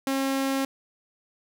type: tone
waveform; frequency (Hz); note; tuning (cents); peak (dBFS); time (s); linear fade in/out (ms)
sawtooth; 270; C#4; -45; -20; 0.07-0.65; 2
effects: none